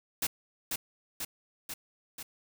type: noise with echo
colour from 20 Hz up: white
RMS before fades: -30 dBFS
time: 0.22-0.27 s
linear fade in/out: 5 ms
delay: 490 ms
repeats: 4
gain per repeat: -3 dB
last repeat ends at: 2.23 s
effects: none